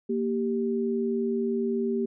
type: tone pair together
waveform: sine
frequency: 232.7 / 392 Hz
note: A#3 / G4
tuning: -3 / 0 cents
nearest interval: major sixth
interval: 903 cents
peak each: -27 dBFS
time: 0.09-2.06 s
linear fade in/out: 10 ms
effects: none